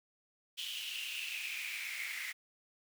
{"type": "noise with high-pass filter sweep", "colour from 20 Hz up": "pink", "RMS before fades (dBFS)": -41, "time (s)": [0.57, 2.33], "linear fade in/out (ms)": 20, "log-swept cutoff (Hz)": [3100, 2000], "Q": 8.1, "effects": []}